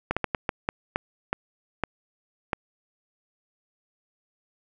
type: slowing click train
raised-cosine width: 0.5 ms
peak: -9 dBFS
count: 10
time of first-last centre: 0.11-2.532 s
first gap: 56 ms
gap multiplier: 1.37
effects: none